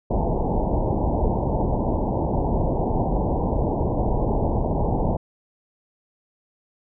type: low-pass noise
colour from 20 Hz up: pink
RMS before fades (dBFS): -22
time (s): 0.1-5.17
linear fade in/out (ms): 10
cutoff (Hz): 950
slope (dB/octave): 96
effects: none